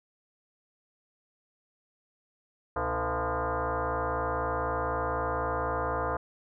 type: tone with frequency modulation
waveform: sine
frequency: 260 Hz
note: C4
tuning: 11 cents flat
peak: -27 dBFS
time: 2.76-6.17 s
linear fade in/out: 5 ms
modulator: 192 Hz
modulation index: 5.8
effects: none